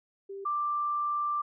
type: tone pair in turn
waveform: sine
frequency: 393.6 / 1179.5 Hz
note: G4 / D6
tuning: +7 / +7 cents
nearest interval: octave + perfect fifth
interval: 1900 cents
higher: second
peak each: -37 / -27 dBFS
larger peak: second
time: 0.29-0.45 / 0.45-1.42 s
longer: second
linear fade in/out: 10 ms
effects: none